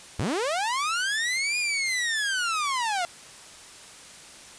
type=linear two-way sweep; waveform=sawtooth; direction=up then down; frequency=73.42 to 2464 to 678 Hz; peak=-21 dBFS; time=0.19-3.05 s; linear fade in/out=0 ms; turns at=1.58 s; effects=white hiss -46 dBFS RMS until 4.58 s + resampled to 22050 Hz